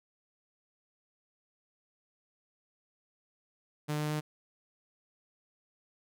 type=tone with pitch steps; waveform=sawtooth; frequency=150 / 150.96 / 151.92 Hz; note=D3 / D3 / D#3; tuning=+37 / +48 / -41 cents; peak=-27 dBFS; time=3.88-4.21 s; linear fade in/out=20 ms; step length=110 ms; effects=none